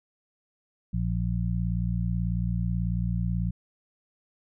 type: harmonic tone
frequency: 58.27 Hz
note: A#1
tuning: in tune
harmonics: 1 / 2 / 3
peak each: -29 / -29 / -29 dBFS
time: 0.93-3.51 s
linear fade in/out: 10 ms
effects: none